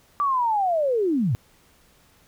sine linear sweep, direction down, 1174.7 to 98 Hz, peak -19 dBFS, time 0.2-1.35 s, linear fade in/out 0 ms, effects pink hiss -58 dBFS RMS until 2.27 s

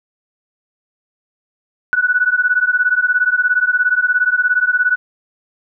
sine beating tone pair, 1471 / 1488 Hz, F#6 / F#6, -11 / +9 cents, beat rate 17 Hz, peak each -15 dBFS, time 1.93-4.96 s, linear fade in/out 0 ms, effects none

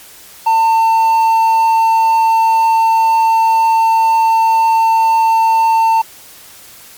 triangle tone, 899 Hz, A5, 37 cents sharp, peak -6 dBFS, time 0.46-6.02 s, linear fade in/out 10 ms, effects white hiss -38 dBFS RMS until 6.97 s + MP3 96 kbps

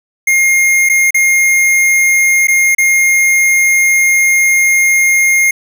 square tone with dropouts, 2131 Hz, C7, 31 cents sharp, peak -8 dBFS, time 0.27-5.51 s, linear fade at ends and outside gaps 5 ms, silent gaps 0.89-0.896 / 1.107-1.144 / 2.472-2.482 / 2.749-2.782 s, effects none

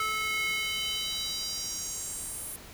square tone with high-pass filter sweep, 434.3 Hz, A4, 23 cents flat, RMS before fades -33 dBFS, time 0-2.56 s, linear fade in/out 2 ms, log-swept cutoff 1500 to 11000 Hz, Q 3.4, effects pink hiss -48 dBFS RMS until 2.73 s

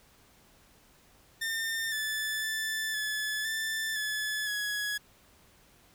sawtooth tone with pitch steps, 1807 / 1746 / 1758 / 1723 / 1769 / 1719 / 1677 Hz, A6 / A6 / A6 / A6 / A6 / A6 / G#6, +46 / -14 / -2 / -37 / +9 / -41 / +16 cents, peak -27 dBFS, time 1.41-4.98 s, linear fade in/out 10 ms, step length 510 ms, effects pink hiss -61 dBFS RMS until 5.94 s

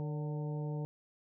harmonic tone with a mistuned harmonic, 150.5 Hz, D3, 43 cents sharp, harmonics 1 / 2 / 3 / 4 / 5 / 6, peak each -35 / -46 / -45 / -50 / -54 / -53 dBFS, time 0-0.85 s, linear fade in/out 0 ms, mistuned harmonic 4, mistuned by -73 cents, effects none

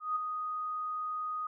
sine tone with ADSR envelope, 1244.5 Hz, D#6, in tune, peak -27 dBFS, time 0-1.47 s, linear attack 160 ms, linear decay 9 ms, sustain -6 dB, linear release 4 ms, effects none

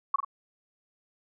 sine tone with echo, 1108.7 Hz, C#6, in tune, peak -19 dBFS, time 0.14-0.16 s, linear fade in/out 5 ms, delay 44 ms, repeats 2, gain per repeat -6 dB, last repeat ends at 0.248 s, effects none

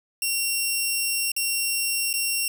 10% pulse tone with dropouts, 2740 Hz, F7, 34 cents flat, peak -14 dBFS, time 0.22-2.48 s, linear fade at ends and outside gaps 2 ms, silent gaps 1.318-1.364 / 2.13-2.138 s, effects none

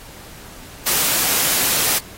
white high-pass noise, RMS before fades -18 dBFS, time 0.86-1.99 s, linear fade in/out 10 ms, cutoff 100 Hz, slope 48 dB/octave, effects pink hiss -40 dBFS RMS until 2.17 s + AAC 48 kbps

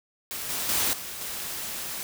white noise with level steps, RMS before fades -34 / -30 / -25 / -37 / -34 dBFS, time 0.31-2.03 s, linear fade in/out 0 ms, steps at 0.49 / 0.69 / 0.93 / 1.21 s, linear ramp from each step 2 ms, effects none

